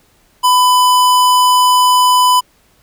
square tone, 1000 Hz, B5, 21 cents sharp, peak -8 dBFS, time 0.43-2.41 s, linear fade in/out 20 ms, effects pink hiss -53 dBFS RMS until 2.82 s

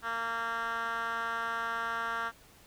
10% pulse tone with band-pass filter, 229.8 Hz, A#3, 25 cents flat, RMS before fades -34 dBFS, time 0.02-2.32 s, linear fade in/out 50 ms, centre 1500 Hz, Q 2.6, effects pink hiss -58 dBFS RMS until 2.66 s

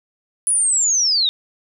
sine linear sweep, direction down, 10040 to 3627 Hz, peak -14 dBFS, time 0.47-1.29 s, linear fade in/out 0 ms, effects none

